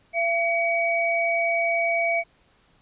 sine tone pair together, 677 / 2265 Hz, E5 / C#7, +46 / +37 cents, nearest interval octave + major sixth, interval 2091 cents, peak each -23 dBFS, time 0.13-2.24 s, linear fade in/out 50 ms, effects pink hiss -61 dBFS RMS until 2.81 s + resampled to 8000 Hz

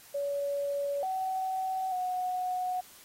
sine tone with pitch steps, 567 / 756 / 733 Hz, C#5 / F#5 / F#5, +39 / +37 / -16 cents, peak -29 dBFS, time 0.14-2.81 s, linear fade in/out 10 ms, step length 890 ms, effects white hiss -54 dBFS RMS until 3.04 s + AAC 48 kbps

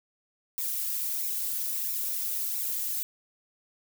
violet noise with flanger, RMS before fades -31 dBFS, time 0.58-3.03 s, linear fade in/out 0 ms, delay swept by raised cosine 0.63 to 3.83 ms, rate 1.5 Hz, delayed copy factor -0.85, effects none

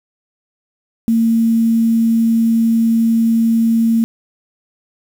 sine tone with quantisation, 227.8 Hz, A#3, 40 cents flat, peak -10 dBFS, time 1.08-4.04 s, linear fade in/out 0 ms, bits 6, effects none

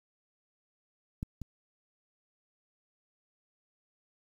clicks, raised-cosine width 5 ms, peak -22 / -27 dBFS, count 2, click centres 1.229 / 1.417 s, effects 9-bit

